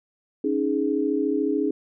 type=chord; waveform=sine; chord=C# suspended second; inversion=none; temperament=equal with one note detuned; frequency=277.2 / 311.1 / 417.2 Hz; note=C#4 / D#4 / G#4; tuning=0 / 0 / +8 cents; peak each=-25 dBFS; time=0.44-1.71 s; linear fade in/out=5 ms; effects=none